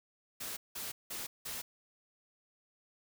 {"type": "noise bursts", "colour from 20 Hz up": "white", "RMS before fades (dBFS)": -41, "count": 4, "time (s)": [0.4, 1.62], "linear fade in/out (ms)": 10, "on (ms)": 170, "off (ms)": 180, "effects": []}